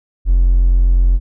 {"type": "tone with hard clipping", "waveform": "triangle", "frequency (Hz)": 44, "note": "F1", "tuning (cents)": 14, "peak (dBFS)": -8, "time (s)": [0.25, 1.2], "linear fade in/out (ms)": 50, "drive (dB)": 3, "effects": []}